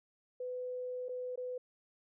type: tone with dropouts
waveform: sine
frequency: 501 Hz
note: B4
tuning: 25 cents sharp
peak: -37 dBFS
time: 0.4-1.58 s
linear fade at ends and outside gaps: 5 ms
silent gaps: 1.085-1.091 / 1.358-1.375 s
effects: none